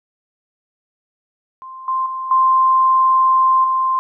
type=tone with level steps; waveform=sine; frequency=1046.5 Hz; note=C6; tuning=in tune; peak=-31 / -16 / -22 / -10 / -14 dBFS; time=1.62-3.99 s; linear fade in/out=0 ms; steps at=1.88 / 2.06 / 2.31 / 3.64 s; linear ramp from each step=2 ms; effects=none